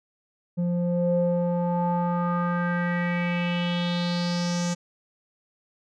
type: tone with low-pass filter sweep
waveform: square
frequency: 174.61 Hz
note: F3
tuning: in tune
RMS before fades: -25 dBFS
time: 0.57-4.75 s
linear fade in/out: 20 ms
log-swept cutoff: 350 to 6700 Hz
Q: 4.3
effects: none